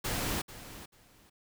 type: noise with echo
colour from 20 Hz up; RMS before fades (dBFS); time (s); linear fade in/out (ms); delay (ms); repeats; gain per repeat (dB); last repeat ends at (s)
pink; -33; 0.04-0.42; 10; 440; 2; -14; 1.3
effects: none